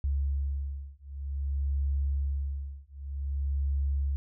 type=beating tone pair; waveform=sine; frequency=69.3 / 69.83 Hz; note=C#2 / C#2; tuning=0 / +13 cents; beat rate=0.53 Hz; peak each=-31 dBFS; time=0.04-4.16 s; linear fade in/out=0 ms; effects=none